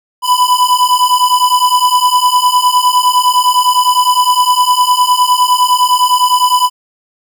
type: beating tone pair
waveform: square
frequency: 991 / 1000.8 Hz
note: B5 / B5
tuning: +6 / +23 cents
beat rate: 9.8 Hz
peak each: -12 / -11 dBFS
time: 0.22-6.7 s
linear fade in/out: 50 ms
effects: none